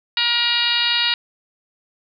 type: harmonic tone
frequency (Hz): 475.2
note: A#4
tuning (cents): +33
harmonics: 2 / 3 / 4 / 5 / 6 / 7 / 8 / 9 / 10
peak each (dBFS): -31 / -28 / -26 / -27 / -21 / -32 / -21 / -26 / -28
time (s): 0.17-1.14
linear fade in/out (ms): 2
effects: none